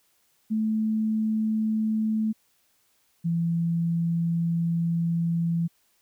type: tone pair in turn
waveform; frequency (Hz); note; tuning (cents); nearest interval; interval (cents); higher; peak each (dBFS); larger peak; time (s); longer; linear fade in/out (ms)
sine; 218.1 / 168; A3 / E3; -15 / +33; perfect fourth; 452; first; -22; neither; 0.5-2.33 / 3.24-5.68; second; 20
effects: white hiss -67 dBFS RMS until 6.01 s